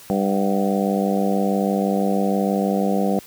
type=harmonic tone with a mistuned harmonic; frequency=98.8 Hz; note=G2; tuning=14 cents sharp; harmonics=2 / 3 / 4 / 5 / 6 / 7 / 8; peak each=-20 / -27 / -28 / -25 / -29 / -29 / -28 dBFS; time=0.1-3.19 s; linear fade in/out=0 ms; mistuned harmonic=8; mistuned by=-73 cents; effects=white hiss -44 dBFS RMS until 3.26 s + high-pass 60 Hz 12 dB/octave